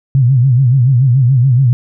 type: tone with vibrato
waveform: sine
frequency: 128 Hz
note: C3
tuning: 38 cents flat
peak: -6 dBFS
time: 0.15-1.73 s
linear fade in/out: 0 ms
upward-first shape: sine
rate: 7 Hz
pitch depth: 140 cents each way
effects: none